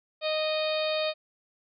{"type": "harmonic tone with a mistuned harmonic", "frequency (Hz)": 620, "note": "D#5", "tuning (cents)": -6, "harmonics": [1, 2, 3, 4, 5, 6, 7, 8], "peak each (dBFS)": [-27, -38, -43, -35, -41, -35, -39, -44], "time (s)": [0.21, 1.14], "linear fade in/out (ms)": 50, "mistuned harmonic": 8, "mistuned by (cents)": -67, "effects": []}